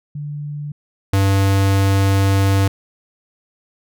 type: tone pair in turn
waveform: sine / square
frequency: 146.83 / 97.76 Hz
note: D3 / G2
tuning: 0 / -4 cents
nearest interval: perfect fifth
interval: 704 cents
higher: first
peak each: -24 / -13 dBFS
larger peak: second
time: 0.15-0.72 / 1.13-2.68 s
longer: second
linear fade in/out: 5 ms
effects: none